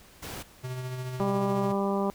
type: noise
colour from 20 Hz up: pink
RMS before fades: -39 dBFS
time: 0.22-0.43 s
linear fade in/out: 10 ms
type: tone with tremolo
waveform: square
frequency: 127.6 Hz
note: C3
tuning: 43 cents flat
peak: -32 dBFS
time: 0.63-1.73 s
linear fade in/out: 20 ms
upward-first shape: sine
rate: 14 Hz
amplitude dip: 35%
type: harmonic tone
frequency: 198 Hz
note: G3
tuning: 18 cents sharp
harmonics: 1 / 2 / 3 / 4 / 5 / 6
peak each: -28 / -30 / -33 / -35 / -35 / -38 dBFS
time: 1.2-2.1 s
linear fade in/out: 0 ms
effects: pink hiss -54 dBFS RMS until 2.14 s